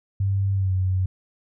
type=tone with pitch glide; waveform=sine; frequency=98 to 93.3 Hz; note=G2 to F#2; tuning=0 to +15 cents; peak=-19 dBFS; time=0.2-1.06 s; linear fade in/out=5 ms; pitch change=-85 cents; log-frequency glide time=0.54-0.73 s; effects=none